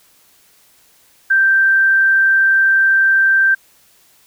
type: tone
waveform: sine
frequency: 1568 Hz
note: G6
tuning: in tune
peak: -9 dBFS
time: 1.3-3.55 s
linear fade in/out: 10 ms
effects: white hiss -52 dBFS RMS until 4.26 s